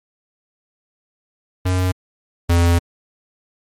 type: tone pair in turn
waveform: square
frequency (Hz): 91.9 / 85.67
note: F#2 / F2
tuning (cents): -11 / -33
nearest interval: minor second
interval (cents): 122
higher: first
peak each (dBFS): -16 / -12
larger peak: second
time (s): 1.65-1.92 / 2.49-2.79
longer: second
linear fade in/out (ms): 10
effects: MP3 64 kbps